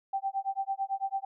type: tone with tremolo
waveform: sine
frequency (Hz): 781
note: G5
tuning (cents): -7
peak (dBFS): -26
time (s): 0.13-1.25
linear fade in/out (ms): 5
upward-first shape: sine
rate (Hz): 9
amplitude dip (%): 100
effects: none